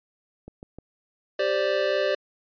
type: clicks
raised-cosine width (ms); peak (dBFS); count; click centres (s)
2; -27; 3; 0.48 / 0.629 / 0.786
type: chord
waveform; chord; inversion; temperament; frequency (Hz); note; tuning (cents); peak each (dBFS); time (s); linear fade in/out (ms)
square; G suspended fourth; none; equal; 392 / 523.3 / 587.3; G4 / C5 / D5; 0 / 0 / 0; -29 / -28 / -25; 1.39-2.15; 5
effects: resampled to 11025 Hz